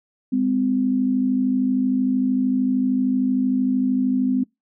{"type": "tone pair together", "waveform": "sine", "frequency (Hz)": [203.5, 256.6], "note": ["G#3", "C4"], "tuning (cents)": [-35, -34], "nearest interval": "major third", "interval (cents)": 401, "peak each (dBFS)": [-24, -18], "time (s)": [0.32, 4.44], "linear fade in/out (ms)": 10, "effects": ["noise-tail reverb RT60 0.2 s tail -26 dB re dry"]}